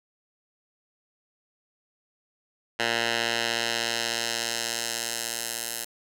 10% pulse tone with band-pass filter sweep, 116.6 Hz, A#2, 1 cent sharp, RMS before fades -29 dBFS, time 2.79-5.85 s, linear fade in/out 10 ms, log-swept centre 2500 to 11000 Hz, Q 0.83, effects none

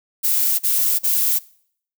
violet noise bursts, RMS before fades -18 dBFS, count 3, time 0.23-1.392 s, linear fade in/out 20 ms, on 360 ms, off 41 ms, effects noise-tail reverb RT60 0.6 s tail -22 dB re dry

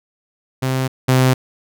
sawtooth tone pair in turn, 130.81 / 129.38 Hz, C3 / C3, 0 / -19 cents, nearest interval unison, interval 19 cents, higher first, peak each -13 / -7 dBFS, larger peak second, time 0.62-0.88 / 1.08-1.34 s, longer neither, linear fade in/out 10 ms, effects none

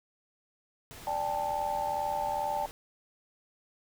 pink noise, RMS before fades -47 dBFS, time 0.91-2.71 s, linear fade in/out 0 ms
sine chord, D suspended fourth, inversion none, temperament equal with one note detuned, 587.3 / 797.7 / 880 Hz, D5 / G5 / A5, 0 / +30 / 0 cents, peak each -36 / -33 / -32 dBFS, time 1.07-2.66 s, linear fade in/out 2 ms
effects none

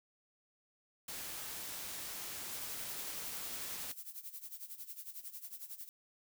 white noise, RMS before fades -44 dBFS, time 1.08-3.92 s, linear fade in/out 5 ms
violet noise with tremolo, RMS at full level -45 dBFS, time 2.52-5.89 s, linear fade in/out 0 ms, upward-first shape sine, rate 11 Hz, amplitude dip 80%
effects none

